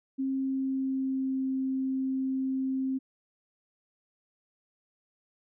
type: tone with pitch glide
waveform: sine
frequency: 267.4 to 264.2 Hz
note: C4 to C4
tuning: +38 to +17 cents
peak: -27 dBFS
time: 0.18-2.99 s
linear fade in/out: 20 ms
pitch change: -21 cents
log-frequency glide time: 0.32-1.47 s
effects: none